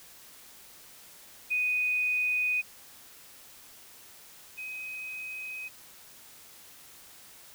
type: tone pair in turn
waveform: sine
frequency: 2489 / 2522 Hz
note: D#7 / D#7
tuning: 0 / +23 cents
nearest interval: unison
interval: 23 cents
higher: second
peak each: -25 / -36 dBFS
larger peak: first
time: 1.5-2.62 / 4.57-5.69 s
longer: neither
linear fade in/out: 20 ms
effects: white hiss -52 dBFS RMS until 7.54 s